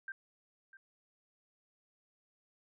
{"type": "tone with echo", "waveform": "sine", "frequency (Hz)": 1574, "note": "G6", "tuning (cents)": 7, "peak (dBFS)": -39, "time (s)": [0.08, 0.12], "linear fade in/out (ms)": 2, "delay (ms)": 650, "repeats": 1, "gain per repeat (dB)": -15, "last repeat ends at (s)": 0.77, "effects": []}